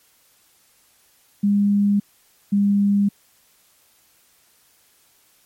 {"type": "tone pair in turn", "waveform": "sine", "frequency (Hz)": [202.8, 201.6], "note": ["G#3", "G3"], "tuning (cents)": [-41, 49], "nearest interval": "unison", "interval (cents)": 10, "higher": "first", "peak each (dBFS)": -14, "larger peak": "neither", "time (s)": [[1.43, 2], [2.52, 3.09]], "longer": "neither", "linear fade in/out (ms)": 10, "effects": ["white hiss -58 dBFS RMS until 5.45 s", "MP3 64 kbps"]}